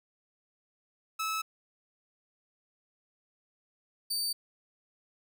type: tone pair in turn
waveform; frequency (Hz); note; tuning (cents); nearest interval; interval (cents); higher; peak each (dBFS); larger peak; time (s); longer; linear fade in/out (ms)
sawtooth; 1300 / 4603; E6 / D8; -24 / -36; octave + minor seventh; 2188; second; -27; neither; 1.19-1.42 / 4.1-4.33; neither; 10
effects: none